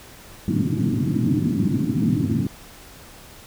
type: band-pass noise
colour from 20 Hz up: white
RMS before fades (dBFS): -21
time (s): 0.48-2.47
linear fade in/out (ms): 2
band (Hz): 100 to 300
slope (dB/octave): 48
effects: pink hiss -44 dBFS RMS until 3.46 s